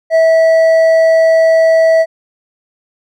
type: tone with hard clipping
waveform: triangle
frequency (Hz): 650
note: E5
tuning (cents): -24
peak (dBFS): -7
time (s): 0.1-2.06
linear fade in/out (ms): 50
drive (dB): 8
effects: none